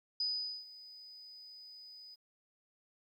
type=tone with ADSR envelope; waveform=sine; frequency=4978 Hz; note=D#8; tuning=in tune; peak=-31 dBFS; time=0.2-2.16 s; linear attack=4 ms; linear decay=440 ms; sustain=-19 dB; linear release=24 ms; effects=12-bit